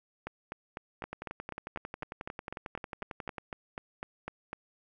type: two click trains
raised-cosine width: 0.5 ms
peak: -23 / -22 dBFS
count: 27 / 18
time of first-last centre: 1.04-3.382 / 0.27-4.531 s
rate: 11.1 / 3.99 Hz
effects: none